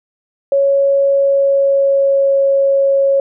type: tone with pitch glide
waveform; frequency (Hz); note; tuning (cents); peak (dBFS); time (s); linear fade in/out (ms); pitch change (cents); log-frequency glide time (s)
sine; 554.4 to 549.9; C#5 to C#5; 0 to -14; -9; 0.52-3.2; 2; -14; 1.12-2.39
effects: none